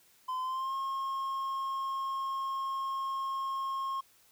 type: tone with pitch glide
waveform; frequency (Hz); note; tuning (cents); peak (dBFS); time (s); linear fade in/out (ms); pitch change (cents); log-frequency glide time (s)
triangle; 1025 to 1077.2; C6 to C#6; -36 to -50; -30; 0.28-4.01; 10; +86; 0.42-0.75
effects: white hiss -64 dBFS RMS until 4.31 s